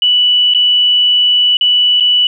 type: tone with dropouts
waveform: sine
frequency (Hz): 2960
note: F#7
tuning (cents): 0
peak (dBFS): -7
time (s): 0.02-2.27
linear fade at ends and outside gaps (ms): 2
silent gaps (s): 0.538-0.547 / 1.57-1.61 / 2-2.006
effects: none